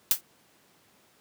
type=noise with exponential decay; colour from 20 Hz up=blue; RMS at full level=-17 dBFS; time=0.11-0.21 s; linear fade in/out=1 ms; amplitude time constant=21 ms; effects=pink hiss -62 dBFS RMS until 1.2 s + high-pass 150 Hz 12 dB/octave